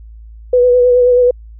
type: tone with vibrato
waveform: sine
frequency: 493.9 Hz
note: B4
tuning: in tune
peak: -6 dBFS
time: 0.53-1.31 s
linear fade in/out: 5 ms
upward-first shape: sine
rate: 9.4 Hz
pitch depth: 25 cents each way
effects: added 55 Hz sine -32 dBFS peak until 1.59 s